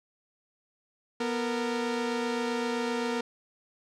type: tone pair together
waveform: sawtooth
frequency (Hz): 243.9 / 460.1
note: B3 / A#4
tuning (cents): -21 / -23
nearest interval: major seventh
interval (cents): 1098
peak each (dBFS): -27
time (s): 1.2-3.21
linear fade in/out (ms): 5
effects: low-pass 6000 Hz 12 dB/octave